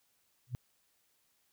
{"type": "tone with exponential growth", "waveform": "sine", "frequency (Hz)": 123.9, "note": "B2", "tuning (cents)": 6, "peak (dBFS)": -29, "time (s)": [0.47, 0.55], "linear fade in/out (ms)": 0, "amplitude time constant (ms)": 16, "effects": ["white hiss -74 dBFS RMS until 1.52 s"]}